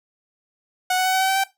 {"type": "tone with pitch steps", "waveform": "sawtooth", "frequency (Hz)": [737, 743.4, 749.9, 756.4, 763, 769.6, 776.3], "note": ["F#5", "F#5", "F#5", "F#5", "G5", "G5", "G5"], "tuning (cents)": [-7, 8, 23, 38, -47, -32, -17], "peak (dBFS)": -14, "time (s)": [0.9, 1.439], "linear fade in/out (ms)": 5, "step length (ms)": 77, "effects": ["noise-tail reverb RT60 0.2 s tail -17 dB re dry"]}